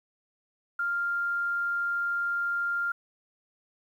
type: tone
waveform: sine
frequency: 1396.9 Hz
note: F6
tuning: in tune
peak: -26 dBFS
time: 0.79-2.92 s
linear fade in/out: 5 ms
effects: 10-bit